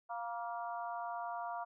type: harmonic tone with a mistuned harmonic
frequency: 233.1 Hz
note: A#3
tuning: in tune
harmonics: 3 / 4 / 5 / 6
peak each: -41 / -43 / -46 / -50 dBFS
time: 0.09-1.65 s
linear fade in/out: 20 ms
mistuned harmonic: 4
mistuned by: +30 cents
effects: none